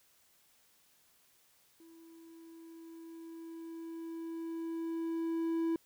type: tone with level ramp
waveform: triangle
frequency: 329.6 Hz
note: E4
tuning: in tune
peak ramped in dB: -53 to -27 dBFS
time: 1.8-5.76 s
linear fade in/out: 2 ms
effects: white hiss -68 dBFS RMS until 5.85 s